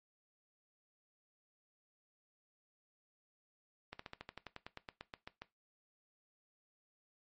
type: slowing click train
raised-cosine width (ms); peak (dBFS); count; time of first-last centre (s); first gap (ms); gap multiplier
0.3; -29; 16; 3.93-5.42; 64; 1.06
effects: noise-tail reverb RT60 0.2 s tail -17 dB re dry + MP3 32 kbps